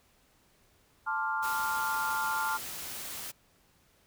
sine chord, D minor seventh, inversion second, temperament equal, 880 / 1046.5 / 1174.7 / 1396.9 Hz, A5 / C6 / D6 / F6, 0 / 0 / 0 / 0 cents, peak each -33 / -38 / -38 / -32 dBFS, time 1.06-2.58 s, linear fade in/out 20 ms
white noise, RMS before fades -40 dBFS, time 1.42-3.32 s, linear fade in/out 20 ms
effects pink hiss -66 dBFS RMS until 4.06 s

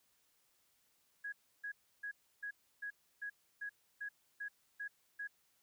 sine tone bursts, 1661.2 Hz, G#6, in tune, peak -40 dBFS, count 11, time 1.24-5.275 s, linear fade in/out 10 ms, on 85 ms, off 310 ms, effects white hiss -75 dBFS RMS until 5.62 s

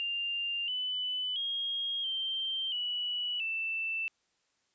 sine tone with pitch steps, 2795 / 2999 / 3260 / 3141 / 2943 / 2660 Hz, F7 / F#7 / G#7 / G7 / F#7 / E7, +1 / +23 / -33 / +3 / -10 / +15 cents, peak -31 dBFS, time 0-4.08 s, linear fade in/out 0 ms, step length 680 ms, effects white hiss -75 dBFS RMS until 4.74 s + resampled to 16000 Hz

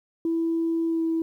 sine tone with pitch glide, 330.1 to 326.7 Hz, E4 to E4, +2 to -15 cents, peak -21 dBFS, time 0.25-1.22 s, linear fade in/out 2 ms, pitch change -17 cents, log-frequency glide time 0.87-1.03 s, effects tanh soft clip ceiling -17 dBFS + 10-bit

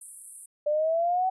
pink high-pass noise, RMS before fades -40 dBFS, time 0.01-0.46 s, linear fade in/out 5 ms, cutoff 8500 Hz, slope 96 dB/octave
sine exponential sweep, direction up, 587.3 to 761 Hz, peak -22 dBFS, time 0.66-1.3 s, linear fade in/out 10 ms
effects resampled to 24000 Hz

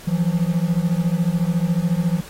triangle beating tone pair, 164.81 / 178.81 Hz, E3 / F3, 0 / +41 cents, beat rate 14 Hz, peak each -18 dBFS, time 0.07-2.21 s, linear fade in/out 10 ms, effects pink hiss -41 dBFS RMS until 2.29 s + AAC 48 kbps

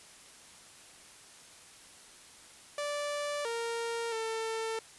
sawtooth tone with pitch steps, 584 / 463.8 / 447.6 Hz, D5 / A#4 / A4, -10 / -9 / +30 cents, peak -29 dBFS, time 2.78-4.79 s, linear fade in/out 2 ms, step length 670 ms, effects white hiss -54 dBFS RMS until 4.98 s + resampled to 24000 Hz

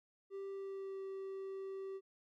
triangle tone with pitch glide, 392 to 386.6 Hz, G4 to G4, 0 to -24 cents, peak -40 dBFS, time 0.3-2.01 s, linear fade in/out 50 ms, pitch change -24 cents, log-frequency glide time 0.5-1.02 s, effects none

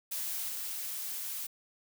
blue noise with level steps, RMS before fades -36 / -38 dBFS, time 0.11-1.47 s, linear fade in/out 10 ms, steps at 0.48 s, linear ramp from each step 20 ms, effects none

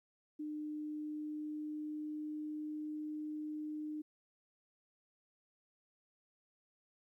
sine tone with pitch glide, 302.3 to 304.2 Hz, D#4 to D#4, -50 to -39 cents, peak -39 dBFS, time 0.39-4.02 s, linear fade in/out 10 ms, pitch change +11 cents, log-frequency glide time 0.79-2.99 s, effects 13-bit

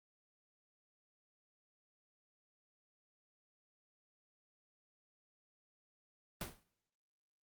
pink noise with exponential decay, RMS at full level -38 dBFS, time 6.41-6.63 s, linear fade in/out 1 ms, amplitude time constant 47 ms, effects noise-tail reverb RT60 0.8 s tail -23 dB re dry + Opus 32 kbps

